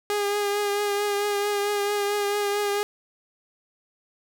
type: tone with vibrato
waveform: sawtooth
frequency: 409 Hz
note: G#4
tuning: 26 cents flat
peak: -19 dBFS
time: 0.1-2.83 s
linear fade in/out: 0 ms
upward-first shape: triangle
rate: 4.5 Hz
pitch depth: 29 cents each way
effects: none